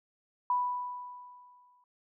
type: tone with exponential decay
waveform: sine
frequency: 987.8 Hz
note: B5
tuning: in tune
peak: -24 dBFS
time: 0.5-1.84 s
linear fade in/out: 2 ms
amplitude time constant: 290 ms
effects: none